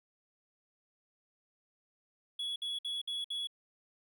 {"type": "tone bursts", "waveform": "triangle", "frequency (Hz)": 3372, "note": "G#7", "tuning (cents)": 26, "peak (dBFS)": -33, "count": 5, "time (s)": [2.39, 3.472], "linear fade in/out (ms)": 5, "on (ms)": 170, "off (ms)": 58, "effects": []}